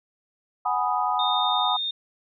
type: chord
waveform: sine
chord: G# minor seventh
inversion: third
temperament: equal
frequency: 740 / 830.6 / 987.8 / 1244.5 Hz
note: F#5 / G#5 / B5 / D#6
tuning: 0 / 0 / 0 / 0 cents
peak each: -27 dBFS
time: 0.65-1.77 s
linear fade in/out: 10 ms
type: tone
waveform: sine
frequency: 3656 Hz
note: A#7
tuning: 34 cents flat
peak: -25 dBFS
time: 1.19-1.91 s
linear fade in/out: 5 ms
effects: none